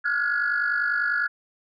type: tone cluster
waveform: sine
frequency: 1402 / 1452 / 1683 Hz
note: F6 / F#6 / G#6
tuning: +6 / -33 / +23 cents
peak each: -25 dBFS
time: 0.04-1.28 s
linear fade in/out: 20 ms
effects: tanh soft clip ceiling -15 dBFS